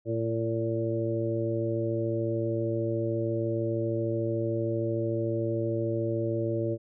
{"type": "harmonic tone with a mistuned harmonic", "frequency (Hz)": 113.4, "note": "A#2", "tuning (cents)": -47, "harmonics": [1, 2, 3, 4, 5], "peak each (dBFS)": [-31, -39, -30, -35, -33], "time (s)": [0.05, 6.78], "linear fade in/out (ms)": 50, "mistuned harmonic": 5, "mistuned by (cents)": 18, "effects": []}